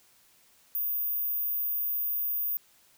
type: tone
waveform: sine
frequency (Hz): 14917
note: A#9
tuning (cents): 0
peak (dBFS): -27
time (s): 0.75-2.57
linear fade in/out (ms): 0
effects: white hiss -62 dBFS RMS until 2.97 s